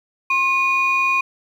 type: tone pair together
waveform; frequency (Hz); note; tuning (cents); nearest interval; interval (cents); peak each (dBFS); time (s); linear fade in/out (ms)
sine; 1067.3 / 2459; C6 / D#7; +34 / -21; octave + major second; 1445; -18 / -16; 0.3-1.21; 5
effects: tanh soft clip ceiling -10 dBFS + 8-bit